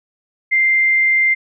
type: tone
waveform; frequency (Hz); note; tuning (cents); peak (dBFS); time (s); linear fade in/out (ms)
sine; 2093; C7; 0; -11; 0.51-1.35; 20
effects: none